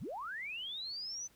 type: linear sweep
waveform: sine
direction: up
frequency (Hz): 58.27 to 6150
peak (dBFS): -39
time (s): 0-1.28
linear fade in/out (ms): 20
effects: pink hiss -67 dBFS RMS until 1.35 s